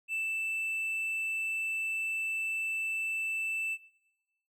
triangle tone, 2649 Hz, E7, 8 cents sharp, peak -29 dBFS, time 0.08-3.78 s, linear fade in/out 50 ms, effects noise-tail reverb RT60 1.0 s tail -17 dB re dry

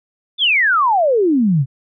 sine exponential sweep, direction down, 3600 to 124.1 Hz, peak -11 dBFS, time 0.38-1.66 s, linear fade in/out 50 ms, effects none

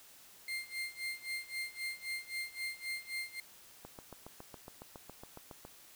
35% pulse tone with tremolo, 2105 Hz, C7, 10 cents sharp, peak -34 dBFS, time 0.48-3.4 s, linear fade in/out 2 ms, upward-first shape sine, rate 3.8 Hz, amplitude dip 90%
click train, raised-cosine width 1 ms, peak -33 dBFS, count 14, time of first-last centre 3.85-5.651 s, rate 7.22 Hz
effects white hiss -58 dBFS RMS until 5.95 s

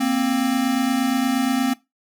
square tone pair together, 234.6 / 263.1 Hz, A#3 / C4, +11 / +10 cents, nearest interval major second, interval 199 cents, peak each -24 / -20 dBFS, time 0-1.74 s, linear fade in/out 10 ms, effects noise-tail reverb RT60 0.2 s tail -19 dB re dry

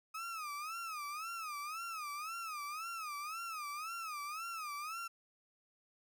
35% pulse tone with vibrato, 1261 Hz, D#6, 23 cents sharp, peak -39 dBFS, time 0.14-5.08 s, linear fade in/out 10 ms, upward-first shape sine, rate 1.9 Hz, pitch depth 150 cents each way, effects none

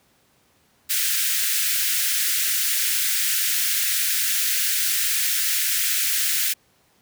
white high-pass noise, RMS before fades -22 dBFS, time 0.89-6.54 s, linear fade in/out 20 ms, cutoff 1500 Hz, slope 48 dB/octave, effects pink hiss -61 dBFS RMS until 7.01 s + high-pass 80 Hz 12 dB/octave

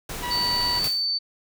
pink noise, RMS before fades -33 dBFS, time 0.09-0.88 s, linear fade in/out 5 ms
harmonic tone, 972 Hz, B5, 28 cents flat, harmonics 1 / 2 / 3 / 4, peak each -29 / -35 / -39 / -41 dBFS, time 0.22-0.8 s, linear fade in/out 20 ms
sine tone, 4544 Hz, C#8, 42 cents sharp, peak -22 dBFS, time 0.3-1.19 s, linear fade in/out 20 ms
white noise with exponential decay, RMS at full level -29 dBFS, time 0.84-1.13 s, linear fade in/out 1 ms, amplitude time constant 63 ms
effects none

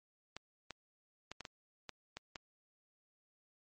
clicks, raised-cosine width 0.2 ms, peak -26 dBFS, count 8, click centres 0.366 / 0.707 / 1.316 / 1.407 / 1.452 / 1.893 / 2.17 / 2.358 s, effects MP3 32 kbps

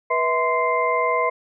sine tone cluster, 487.8 / 647 / 1035 / 2093 Hz, B4 / E5 / C6 / C7, -21 / -32 / -19 / 0 cents, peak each -24 / -24 / -21 / -26 dBFS, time 0.1-1.3 s, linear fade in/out 10 ms, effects none

